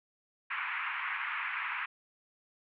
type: band-pass noise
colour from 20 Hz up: white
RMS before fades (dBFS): -36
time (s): 0.5-1.86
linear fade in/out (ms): 10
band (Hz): 960 to 2500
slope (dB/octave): 48
effects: none